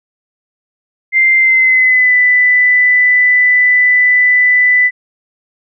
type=tone with pitch glide; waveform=sine; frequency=2090 to 1991 Hz; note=C7 to B6; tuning=-2 to +14 cents; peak=-6 dBFS; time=1.12-4.91 s; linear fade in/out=50 ms; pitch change=-84 cents; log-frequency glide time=1.37-2.16 s; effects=none